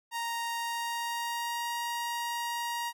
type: tone with pitch glide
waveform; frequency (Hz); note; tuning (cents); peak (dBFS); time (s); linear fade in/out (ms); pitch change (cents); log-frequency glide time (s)
sawtooth; 932.3 to 944.2; A#5 to A#5; 0 to +22; -28; 0.11-2.93; 50; +22; 0.54-1.74
effects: none